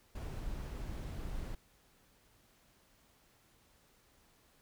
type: noise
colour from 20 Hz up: brown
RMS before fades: -41 dBFS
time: 0.15-1.55 s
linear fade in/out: 5 ms
effects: pink hiss -68 dBFS RMS until 4.61 s